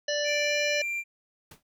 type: harmonic tone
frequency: 587.3 Hz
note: D5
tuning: in tune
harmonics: 1 / 3 / 5 / 7 / 9 / 10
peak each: -28 / -33 / -35 / -36 / -38 / -38 dBFS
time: 0.08-0.82 s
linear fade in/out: 5 ms
type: tone with pitch glide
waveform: triangle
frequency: 2349 to 2371 Hz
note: D7 to D7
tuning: 0 to +16 cents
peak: -27 dBFS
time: 0.24-1.04 s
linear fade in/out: 50 ms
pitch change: +16 cents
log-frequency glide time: 0.45-0.55 s
type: noise with exponential decay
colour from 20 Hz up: pink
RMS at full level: -43 dBFS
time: 1.51-1.63 s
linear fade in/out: 5 ms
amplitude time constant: 26 ms
effects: none